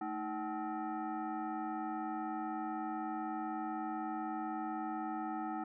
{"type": "tone with frequency modulation", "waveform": "sine", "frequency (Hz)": 220, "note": "A3", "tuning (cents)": 0, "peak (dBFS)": -36, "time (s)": [0.01, 5.64], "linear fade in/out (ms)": 5, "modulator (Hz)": 536, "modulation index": 1.8, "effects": []}